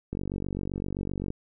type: click train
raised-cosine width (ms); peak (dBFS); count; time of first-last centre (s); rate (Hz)
3; -19; 57; 0.13-1.304; 47.7
effects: none